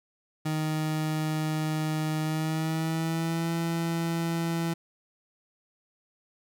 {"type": "tone with pitch glide", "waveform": "30% pulse", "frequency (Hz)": [155.56, 166.73], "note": ["D#3", "E3"], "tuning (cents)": [0, 20], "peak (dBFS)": -24, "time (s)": [0.45, 4.74], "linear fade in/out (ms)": 10, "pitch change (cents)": 120, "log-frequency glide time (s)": [2.21, 3.52], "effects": []}